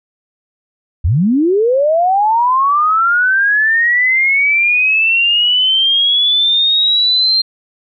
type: linear sweep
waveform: sine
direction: up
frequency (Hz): 65.8 to 4186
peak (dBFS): -9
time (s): 1.04-7.42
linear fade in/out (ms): 10
effects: none